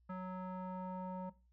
square tone with low-pass filter sweep, 185 Hz, F#3, in tune, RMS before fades -43 dBFS, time 0.09-1.3 s, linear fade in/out 10 ms, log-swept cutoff 1300 to 840 Hz, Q 2.9, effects noise-tail reverb RT60 0.3 s tail -18 dB re dry + added 60 Hz sine -67 dBFS peak until 1.52 s

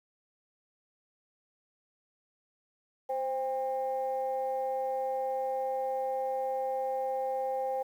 sine tone pair together, 523.3 / 799.8 Hz, C5 / G5, 0 / +35 cents, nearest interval perfect fifth, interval 735 cents, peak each -31 / -32 dBFS, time 3.09-7.83 s, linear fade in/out 10 ms, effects tanh soft clip ceiling -23 dBFS + 10-bit

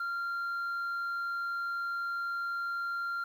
sine tone, 1386 Hz, F6, 14 cents flat, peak -29 dBFS, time 0-3.24 s, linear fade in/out 5 ms, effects tanh soft clip ceiling -31 dBFS + 10-bit

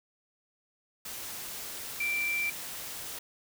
sine tone in noise, 2349 Hz, D7, in tune, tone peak -28 dBFS, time 2-2.5 s, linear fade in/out 5 ms, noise white, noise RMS -40 dBFS, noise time 1.05-3.19 s, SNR +9 dB, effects none

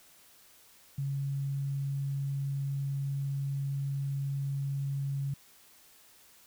sine tone, 138.59 Hz, C#3, in tune, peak -30 dBFS, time 0.98-5.34 s, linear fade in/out 5 ms, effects white hiss -59 dBFS RMS until 6.46 s

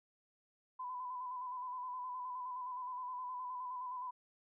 sine tone with vibrato, 1003 Hz, B5, 26 cents sharp, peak -40 dBFS, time 0.79-4.11 s, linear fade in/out 10 ms, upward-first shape square, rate 9.6 Hz, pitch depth 29 cents each way, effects none

